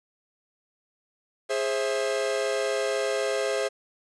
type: chord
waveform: 45% pulse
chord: Ab augmented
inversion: none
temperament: equal with one note detuned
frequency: 415.3 / 531.5 / 659.3 Hz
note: Ab4 / C5 / E5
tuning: 0 / +27 / 0 cents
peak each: -29 / -28 / -31 dBFS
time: 1.49-3.69 s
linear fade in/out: 20 ms
effects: resampled to 22050 Hz + 10-bit